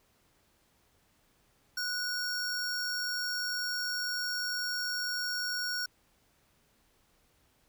square tone pair together, 1469 / 5543 Hz, F#6 / F8, -13 / -14 cents, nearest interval octave + major seventh, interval 2299 cents, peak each -35 / -35 dBFS, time 1.77-5.86 s, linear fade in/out 5 ms, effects pink hiss -69 dBFS RMS until 7.68 s

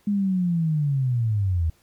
sine linear sweep, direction down, 207.7 to 77.78 Hz, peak -19 dBFS, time 0.07-1.7 s, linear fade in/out 5 ms, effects pink hiss -61 dBFS RMS until 1.82 s + MP3 96 kbps

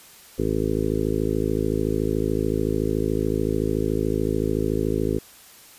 harmonic tone, 53.7 Hz, A1, 41 cents flat, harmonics 1 / 2 / 3 / 4 / 5 / 6 / 7 / 8 / 9, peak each -30 / -30 / -30 / -33 / -28 / -30 / -27 / -28 / -33 dBFS, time 0.38-5.19 s, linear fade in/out 10 ms, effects white hiss -48 dBFS RMS until 5.78 s + resampled to 32000 Hz

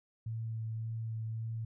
sine tone with vibrato, 112.2 Hz, A2, 34 cents sharp, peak -35 dBFS, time 0.26-1.65 s, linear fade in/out 5 ms, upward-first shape sine, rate 1.8 Hz, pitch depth 14 cents each way, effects none

